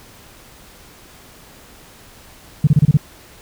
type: tone bursts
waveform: sine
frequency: 147.6 Hz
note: D3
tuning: 9 cents sharp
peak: -6 dBFS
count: 6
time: 2.64-2.972 s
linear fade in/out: 5 ms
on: 32 ms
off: 28 ms
effects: tanh soft clip ceiling -2 dBFS + pink hiss -44 dBFS RMS until 3.41 s